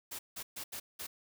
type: noise bursts at uneven times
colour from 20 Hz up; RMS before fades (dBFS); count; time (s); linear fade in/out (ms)
white; -42; 5; 0.11-0.19 / 0.36-0.43 / 0.56-0.64 / 0.72-0.8 / 0.99-1.07; 10
effects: none